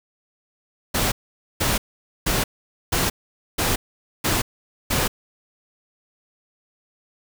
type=noise bursts; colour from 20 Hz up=pink; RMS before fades=-21 dBFS; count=7; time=0.94-5.08 s; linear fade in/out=10 ms; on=180 ms; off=480 ms; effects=none